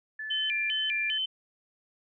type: tone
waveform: sine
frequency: 1740 Hz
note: A6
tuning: 20 cents flat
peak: -34 dBFS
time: 0.19-1.18 s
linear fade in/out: 5 ms
type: tone with vibrato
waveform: sine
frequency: 2700 Hz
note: E7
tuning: 41 cents sharp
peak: -27 dBFS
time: 0.3-1.26 s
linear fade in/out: 10 ms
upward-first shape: square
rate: 2.5 Hz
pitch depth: 220 cents each way
effects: none